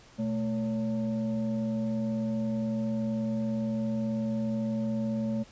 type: tone with frequency modulation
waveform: sine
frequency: 220 Hz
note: A3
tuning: in tune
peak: -27 dBFS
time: 0.18-5.44 s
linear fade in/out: 20 ms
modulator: 342 Hz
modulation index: 0.63
effects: pink hiss -55 dBFS RMS until 5.51 s + resampled to 16000 Hz